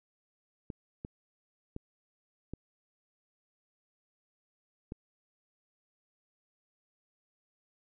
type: clicks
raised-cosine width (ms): 3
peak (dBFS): -26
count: 5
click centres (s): 0.702 / 1.049 / 1.764 / 2.536 / 4.921
effects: none